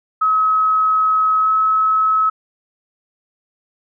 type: tone with pitch glide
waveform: sine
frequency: 1280 to 1289.6 Hz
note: D#6 to E6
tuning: +49 to -38 cents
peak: -12 dBFS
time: 0.21-2.3 s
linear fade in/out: 10 ms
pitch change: +13 cents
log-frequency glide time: 1.41-1.49 s
effects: none